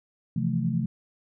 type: chord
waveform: sine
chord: F major seventh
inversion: second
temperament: equal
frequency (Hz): 130.81 / 164.81 / 174.61 / 220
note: C3 / E3 / F3 / A3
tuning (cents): 0 / 0 / 0 / 0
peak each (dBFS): -29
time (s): 0.36-0.86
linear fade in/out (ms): 5
effects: none